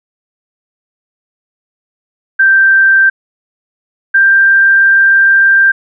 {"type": "tone pair in turn", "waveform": "sine", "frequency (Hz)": [1568, 1581.6], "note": ["G6", "G6"], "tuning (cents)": [0, 15], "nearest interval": "unison", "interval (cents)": 15, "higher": "second", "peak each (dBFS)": -4, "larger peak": "neither", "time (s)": [[2.39, 3.1], [4.14, 5.72]], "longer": "second", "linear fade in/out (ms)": 10, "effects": []}